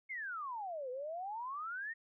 sine exponential two-way sweep, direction down then up, 2200 to 490.2 to 1888 Hz, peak -39 dBFS, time 0.09-1.94 s, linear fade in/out 20 ms, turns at 0.9 s, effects none

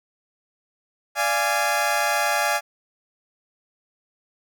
20% pulse chord, D diminished, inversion none, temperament equal with one note detuned, 587.3 / 690.4 / 830.6 Hz, D5 / F5 / Ab5, 0 / -20 / 0 cents, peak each -21 / -20 / -18 dBFS, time 1.15-2.61 s, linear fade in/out 50 ms, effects none

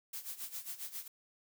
blue noise with tremolo, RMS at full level -41 dBFS, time 0.13-1.08 s, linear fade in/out 5 ms, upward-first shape sine, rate 7.4 Hz, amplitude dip 80%, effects none

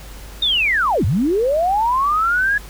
sine linear two-way sweep, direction down then up, 3729 to 76.2 to 1690 Hz, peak -14 dBFS, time 0.42-2.58 s, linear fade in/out 5 ms, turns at 1.05 s, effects added 50 Hz sine -35 dBFS peak until 2.69 s + pink hiss -40 dBFS RMS until 2.69 s

